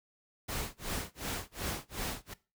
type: noise with tremolo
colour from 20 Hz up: pink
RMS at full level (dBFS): -35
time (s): 0.48-2.34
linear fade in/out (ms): 10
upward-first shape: sine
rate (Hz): 2.7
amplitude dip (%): 100
effects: noise-tail reverb RT60 0.3 s tail -19 dB re dry